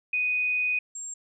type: tone pair in turn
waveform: sine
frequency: 2489 / 7459 Hz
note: D#7 / A#8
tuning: 0 / 0 cents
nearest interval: octave + perfect fifth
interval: 1900 cents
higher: second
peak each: -23 / -34 dBFS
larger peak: first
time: 0.13-0.79 / 0.95-1.14 s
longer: first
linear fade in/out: 5 ms
effects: none